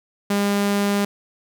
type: tone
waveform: sawtooth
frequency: 202.1 Hz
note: G#3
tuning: 47 cents flat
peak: -14 dBFS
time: 0.3-1.05 s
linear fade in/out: 5 ms
effects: none